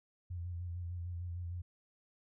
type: tone with vibrato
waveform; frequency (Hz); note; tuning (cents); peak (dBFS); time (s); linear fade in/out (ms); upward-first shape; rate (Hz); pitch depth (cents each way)
sine; 87.31; F2; 0; -38; 0.3-1.62; 10; square; 6.6; 33
effects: none